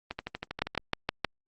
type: two click trains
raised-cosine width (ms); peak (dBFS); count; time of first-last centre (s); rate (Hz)
0.3; -18 / -10; 9 / 5; 0.11-0.75 / 0.62-1.247; 12.5 / 6.38
effects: Opus 24 kbps